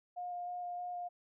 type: tone with vibrato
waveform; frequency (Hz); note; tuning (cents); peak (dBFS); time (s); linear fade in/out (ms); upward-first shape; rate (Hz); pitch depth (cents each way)
sine; 711; F5; +31; -38; 0.16-1.09; 20; square; 3.2; 8
effects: none

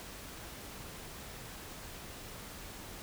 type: silence
effects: pink hiss -47 dBFS RMS until 3.02 s

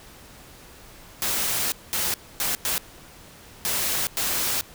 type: noise bursts at uneven times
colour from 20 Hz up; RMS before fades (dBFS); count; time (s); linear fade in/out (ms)
white; -25; 6; 1.22-1.72 / 1.93-2.14 / 2.4-2.55 / 2.65-2.78 / 3.65-4.07 / 4.17-4.61; 0
effects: pink hiss -47 dBFS RMS until 4.74 s

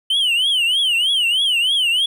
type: tone with vibrato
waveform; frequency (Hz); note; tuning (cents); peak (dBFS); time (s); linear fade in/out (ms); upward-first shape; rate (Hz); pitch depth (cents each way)
triangle; 3015; F#7; +32; -13; 0.1-2.06; 5; triangle; 3.2; 210
effects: none

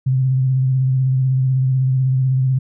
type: tone with vibrato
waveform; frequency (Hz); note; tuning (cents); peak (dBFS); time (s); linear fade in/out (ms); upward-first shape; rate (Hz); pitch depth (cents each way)
sine; 130.81; C3; 0; -13; 0.06-2.59; 10; sine; 16; 32
effects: none

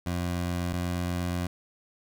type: tone pair in turn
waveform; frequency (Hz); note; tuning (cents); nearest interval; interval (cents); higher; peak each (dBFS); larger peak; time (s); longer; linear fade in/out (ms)
20% pulse; 88 / 88.39; F2 / F2; +14 / +21; unison; 7; second; -23; neither; 0.06-0.73 / 0.73-1.47; second; 5
effects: none

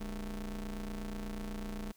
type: ring-modulated tone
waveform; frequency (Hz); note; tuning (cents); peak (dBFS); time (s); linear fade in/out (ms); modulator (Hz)
40% pulse; 88.7; F2; +27; -34; 0-1.92; 10; 119
effects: white hiss -67 dBFS RMS until 1.96 s

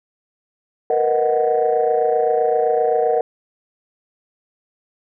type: chord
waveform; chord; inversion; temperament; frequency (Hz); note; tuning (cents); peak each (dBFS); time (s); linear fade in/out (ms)
sine; B major seventh; third; equal; 466.2 / 493.9 / 622.3 / 740; A#4 / B4 / D#5 / F#5; 0 / 0 / 0 / 0; -17 / -23 / -21 / -19; 0.9-3.21; 2
effects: tanh soft clip ceiling -7 dBFS

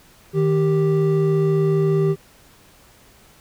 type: tone pair together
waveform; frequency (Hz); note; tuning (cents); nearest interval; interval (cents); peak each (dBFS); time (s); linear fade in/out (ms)
triangle; 155.64 / 392.2; D#3 / G4; +1 / +1; octave + major third; 1600; -16; 0.33-2.16; 50
effects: pink hiss -51 dBFS RMS until 3.4 s

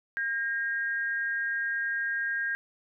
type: tone pair together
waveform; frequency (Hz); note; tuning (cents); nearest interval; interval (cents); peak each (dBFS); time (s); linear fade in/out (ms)
sine; 1613.2 / 1864; G6 / A#6; +49 / -1; minor third; 250; -28 / -35; 0.17-2.55; 0
effects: none

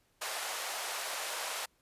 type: band-pass noise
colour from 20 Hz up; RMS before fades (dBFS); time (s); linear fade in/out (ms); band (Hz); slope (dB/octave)
pink; -38; 0.21-1.66; 10; 590 to 13000; 24
effects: pink hiss -72 dBFS RMS until 1.81 s + resampled to 32000 Hz

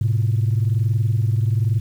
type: tone pair together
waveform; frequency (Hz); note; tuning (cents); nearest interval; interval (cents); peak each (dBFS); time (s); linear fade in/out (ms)
sine; 106.65 / 127.7; G#2 / C3; +46 / -42; minor third; 312; -16 / -20; 0.01-1.8; 5
effects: tanh soft clip ceiling -11 dBFS + 8-bit

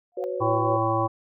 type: tone with exponential growth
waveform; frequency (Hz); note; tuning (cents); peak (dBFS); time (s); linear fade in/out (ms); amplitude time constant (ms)
sine; 710; F5; +28; -29; 0.12-0.24; 0; 24
type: chord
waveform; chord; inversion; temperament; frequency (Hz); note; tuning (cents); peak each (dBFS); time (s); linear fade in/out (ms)
sine; F# suspended fourth; none; equal with one note detuned; 370 / 501.9 / 554.4; F#4 / B4 / C#5; 0 / +28 / 0; -31; 0.17-0.77; 5
type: harmonic tone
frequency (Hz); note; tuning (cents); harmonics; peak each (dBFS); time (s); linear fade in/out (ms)
111.8; A2; +28; 1 / 3 / 5 / 7 / 9 / 10; -28 / -28 / -28 / -28 / -28 / -28; 0.4-1.08; 20
effects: none

